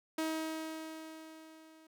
sawtooth tone with level ramp, 317.9 Hz, D#4, 37 cents sharp, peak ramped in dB -28 to -54 dBFS, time 0.18-1.87 s, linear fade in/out 5 ms, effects none

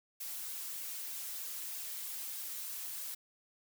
blue noise with flanger, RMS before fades -42 dBFS, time 0.2-3.15 s, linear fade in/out 10 ms, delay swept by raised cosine 1.8 to 7.1 ms, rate 3.2 Hz, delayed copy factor +0.95, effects none

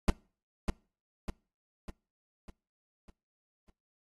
brown noise with echo, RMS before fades -20 dBFS, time 0.08-0.1 s, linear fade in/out 2 ms, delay 600 ms, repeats 6, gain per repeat -6 dB, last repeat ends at 3.7 s, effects noise-tail reverb RT60 0.4 s tail -26 dB re dry + AAC 32 kbps

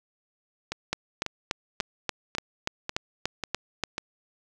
two click trains, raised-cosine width 0.2 ms, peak -13 / -9 dBFS, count 7 / 11, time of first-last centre 0.72-3.981 / 0.93-3.837 s, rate 1.84 / 3.44 Hz, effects none

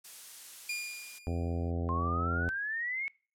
blue noise, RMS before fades -45 dBFS, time 0.04-1.19 s, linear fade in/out 10 ms
sawtooth tone with exponential decay, 2418 Hz, D7, 50 cents sharp, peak -28 dBFS, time 0.69-1.71 s, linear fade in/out 5 ms, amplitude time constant 220 ms
harmonic tone, 85.2 Hz, F2, 42 cents flat, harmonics 1 / 2 / 3 / 4 / 5 / 6 / 7 / 8 / 9, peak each -32 / -40 / -39 / -44 / -43 / -46 / -48 / -49 / -49 dBFS, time 1.27-2.49 s, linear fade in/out 0 ms
sine exponential sweep, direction up, 1046.5 to 2217 Hz, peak -32 dBFS, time 1.89-3.08 s, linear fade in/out 0 ms
effects noise-tail reverb RT60 0.4 s tail -25 dB re dry + low-pass 11000 Hz 12 dB/octave

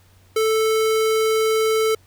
square tone, 440 Hz, A4, in tune, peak -17 dBFS, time 0.36-1.95 s, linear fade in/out 5 ms, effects added 93 Hz sine -52 dBFS peak until 2.06 s + pink hiss -57 dBFS RMS until 2.06 s

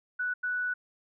sine tone bursts at uneven times, 1480 Hz, F#6, in tune, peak -28 dBFS, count 2, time 0.19-0.34 / 0.43-0.74 s, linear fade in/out 10 ms, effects none

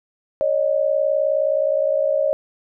sine tone pair together, 554.4 / 613.8 Hz, C#5 / D#5, 0 / -24 cents, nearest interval major second, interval 176 cents, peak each -19 / -19 dBFS, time 0.41-2.33 s, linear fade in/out 0 ms, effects none

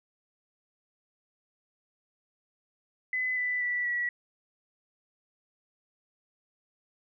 sine tone with pitch steps, 2015 / 1988.4 / 1962.2 / 1936.3 Hz, B6 / B6 / B6 / B6, +34 / +11 / -12 / -35 cents, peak -27 dBFS, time 3.13-4.09 s, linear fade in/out 2 ms, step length 240 ms, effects none

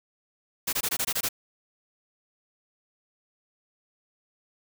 white noise bursts, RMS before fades -27 dBFS, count 8, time 0.67-1.289 s, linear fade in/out 10 ms, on 59 ms, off 21 ms, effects none

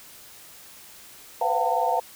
sine tone cluster, 495 / 514 / 694 / 758 / 903 Hz, B4 / C5 / F5 / F#5 / A5, +4 / -31 / -11 / +42 / +45 cents, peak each -30 / -32 / -25 / -27 / -25 dBFS, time 1.41-2 s, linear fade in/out 5 ms, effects white hiss -47 dBFS RMS until 2.15 s

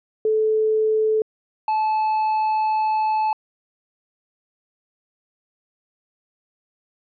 sine / triangle tone pair in turn, 435.2 / 866.9 Hz, A4 / A5, -19 / -26 cents, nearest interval octave, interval 1193 cents, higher second, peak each -16 dBFS, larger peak neither, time 0.25-1.22 / 1.68-3.33 s, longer second, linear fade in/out 2 ms, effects resampled to 11025 Hz

